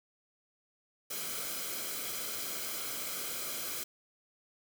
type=noise with comb filter; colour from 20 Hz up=white; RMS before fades=-38 dBFS; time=1.1-3.84 s; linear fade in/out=10 ms; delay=1.1 ms; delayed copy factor=-0.6; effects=none